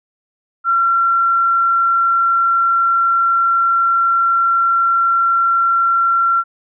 sine tone, 1364 Hz, F6, 41 cents flat, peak -11 dBFS, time 0.64-6.44 s, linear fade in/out 50 ms, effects none

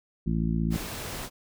harmonic tone, 56 Hz, A1, 31 cents sharp, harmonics 1 / 2 / 3 / 4 / 5 / 6, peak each -30 / -35 / -27 / -30 / -38 / -38 dBFS, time 0.26-0.77 s, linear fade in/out 10 ms
pink noise, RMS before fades -36 dBFS, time 0.7-1.3 s, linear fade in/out 50 ms
effects none

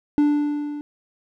triangle tone with level ramp, 293.7 Hz, D4, in tune, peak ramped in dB -11 to -27 dBFS, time 0.18-0.81 s, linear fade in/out 0 ms, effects none

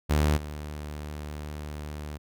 sawtooth tone with level steps, 74.8 Hz, D2, 32 cents sharp, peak -17 / -31 dBFS, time 0.09-2.18 s, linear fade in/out 20 ms, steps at 0.36 s, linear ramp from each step 20 ms, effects none

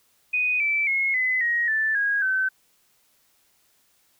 sine tone with pitch steps, 2489 / 2322 / 2167 / 2022 / 1886.3 / 1760 / 1642.1 / 1532.2 Hz, D#7 / D7 / C#7 / B6 / A#6 / A6 / G#6 / G6, 0 / -20 / -40 / +40 / +20 / 0 / -20 / -40 cents, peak -20 dBFS, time 0.33-2.49 s, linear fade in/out 10 ms, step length 270 ms, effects white hiss -64 dBFS RMS until 4.19 s

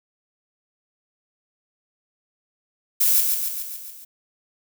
violet noise with echo, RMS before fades -18 dBFS, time 3-3.21 s, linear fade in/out 10 ms, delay 140 ms, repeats 6, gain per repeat -4 dB, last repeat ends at 4.05 s, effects none

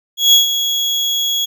35% pulse tone with ADSR envelope, 3336 Hz, G#7, 7 cents sharp, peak -3 dBFS, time 0.17-1.46 s, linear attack 160 ms, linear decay 130 ms, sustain -10 dB, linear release 18 ms, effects none

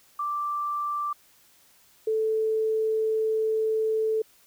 sine tone pair in turn, 1174.7 / 439.1 Hz, D6 / A4, 0 / -4 cents, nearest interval octave + perfect fourth, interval 1704 cents, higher first, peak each -26 / -22 dBFS, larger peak second, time 0.19-1.13 / 2.07-4.22 s, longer second, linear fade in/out 5 ms, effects white hiss -59 dBFS RMS until 4.46 s

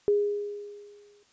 sine tone with exponential decay, 410.9 Hz, G#4, 18 cents flat, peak -18 dBFS, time 0.08-1.23 s, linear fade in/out 0 ms, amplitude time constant 250 ms, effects white hiss -63 dBFS RMS until 1.32 s + resampled to 16000 Hz

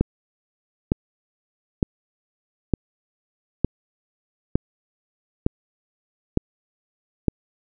click train, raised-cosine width 3 ms, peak -4 dBFS, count 9, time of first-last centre 0.01-7.283 s, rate 1.1 Hz, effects none

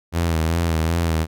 sawtooth tone with vibrato, 82.41 Hz, E2, in tune, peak -14 dBFS, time 0.12-1.27 s, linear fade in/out 50 ms, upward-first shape sine, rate 2.6 Hz, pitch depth 60 cents each way, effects none

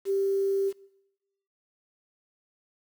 sine tone with quantisation, 392 Hz, G4, in tune, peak -23 dBFS, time 0.05-0.73 s, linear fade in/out 50 ms, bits 8, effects noise-tail reverb RT60 0.9 s tail -21 dB re dry

